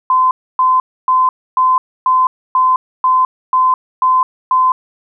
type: tone bursts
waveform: sine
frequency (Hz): 1027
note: C6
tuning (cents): -33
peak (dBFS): -8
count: 10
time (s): 0.1-4.72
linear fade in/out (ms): 2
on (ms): 210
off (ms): 280
effects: none